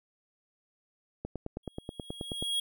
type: click train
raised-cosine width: 2 ms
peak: -22 dBFS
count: 12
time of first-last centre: 1.25-2.425 s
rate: 9.36 Hz
type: tone with exponential growth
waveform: square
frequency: 3298 Hz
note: G#7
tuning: 13 cents flat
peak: -27 dBFS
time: 1.63-2.6 s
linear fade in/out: 5 ms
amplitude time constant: 210 ms
effects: none